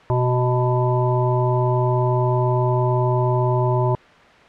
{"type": "harmonic tone with a mistuned harmonic", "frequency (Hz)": 124.5, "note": "B2", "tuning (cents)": 14, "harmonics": [1, 3, 5, 7, 8], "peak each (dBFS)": [-18, -23, -25, -26, -27], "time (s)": [0.1, 3.95], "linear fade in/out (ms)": 0, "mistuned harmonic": 7, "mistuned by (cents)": 21, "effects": ["white hiss -46 dBFS RMS until 4.48 s", "low-pass 2000 Hz 12 dB/octave"]}